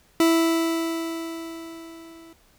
40% pulse tone with level ramp, 329.4 Hz, E4, 1 cent flat, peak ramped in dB -14 to -44 dBFS, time 0.2-2.33 s, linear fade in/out 2 ms, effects pink hiss -59 dBFS RMS until 2.58 s

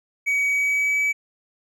triangle tone with pitch glide, 2264 to 2289 Hz, C#7 to D7, +36 to -45 cents, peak -17 dBFS, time 0.26-1.13 s, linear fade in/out 20 ms, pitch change +19 cents, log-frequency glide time 0.48-1.01 s, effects none

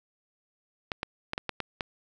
clicks, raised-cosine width 0.3 ms, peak -14 dBFS, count 7, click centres 0.918 / 1.031 / 1.334 / 1.379 / 1.493 / 1.603 / 1.808 s, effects none

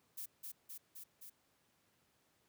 violet noise with echo, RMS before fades -45 dBFS, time 0.17-0.26 s, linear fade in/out 10 ms, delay 260 ms, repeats 4, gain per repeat -2 dB, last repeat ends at 1.3 s, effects pink hiss -75 dBFS RMS until 2.48 s + high-pass 100 Hz 12 dB/octave

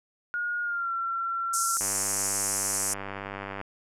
sine tone with pitch glide, 1434 to 1359 Hz, F6 to F6, +45 to -48 cents, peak -27 dBFS, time 0.34-1.77 s, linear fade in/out 0 ms, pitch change -93 cents, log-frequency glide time 0.62-0.92 s
pink band-pass noise, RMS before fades -29 dBFS, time 1.53-2.94 s, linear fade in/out 10 ms, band 5800 to 11000 Hz, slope 48 dB/octave
click train, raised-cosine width 0.5 ms, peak -20 dBFS, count 179, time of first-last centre 1.81-3.613 s, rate 98.7 Hz
effects none

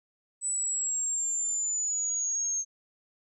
sine exponential sweep, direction down, 7990 to 6400 Hz, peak -27 dBFS, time 0.41-2.65 s, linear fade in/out 50 ms, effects none

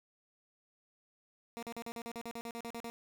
15% pulse tone bursts, 233.1 Hz, A#3, in tune, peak -34 dBFS, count 14, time 1.57-2.9 s, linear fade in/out 0 ms, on 56 ms, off 42 ms, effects none

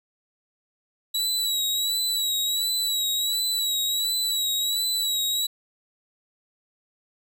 sawtooth tone with vibrato, 3900 Hz, B7, 23 cents flat, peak -20 dBFS, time 1.14-5.47 s, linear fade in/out 10 ms, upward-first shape sine, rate 1.4 Hz, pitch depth 47 cents each way, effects none

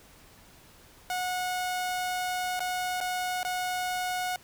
sawtooth tone with dropouts, 730 Hz, F#5, 24 cents flat, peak -25 dBFS, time 1.1-4.36 s, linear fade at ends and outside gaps 1 ms, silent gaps 2.594-2.604 / 3.004-3.011 / 3.431-3.449 s, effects pink hiss -55 dBFS RMS until 4.43 s

